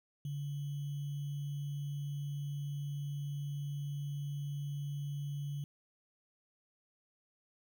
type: tone with sample-and-hold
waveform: sine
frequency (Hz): 143.3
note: D3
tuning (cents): -42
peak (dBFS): -36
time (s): 0.25-5.64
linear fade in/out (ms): 2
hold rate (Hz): 3150
effects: none